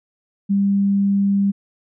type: tone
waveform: sine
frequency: 198.8 Hz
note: G3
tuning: 25 cents sharp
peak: -14 dBFS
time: 0.49-1.52 s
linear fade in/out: 20 ms
effects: none

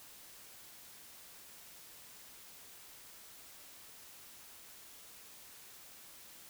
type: silence
effects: white hiss -55 dBFS RMS until 6.49 s

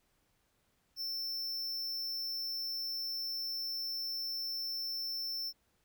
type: tone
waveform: square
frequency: 5360 Hz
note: E8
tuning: 28 cents sharp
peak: -36 dBFS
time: 0.96-5.53 s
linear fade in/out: 50 ms
effects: pink hiss -75 dBFS RMS until 5.84 s

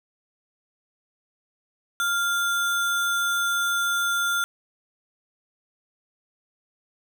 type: tone with sample-and-hold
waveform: sine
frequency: 1396.9 Hz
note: F6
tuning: in tune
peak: -21 dBFS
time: 2-4.44 s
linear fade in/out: 0 ms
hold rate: 4900 Hz
effects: none

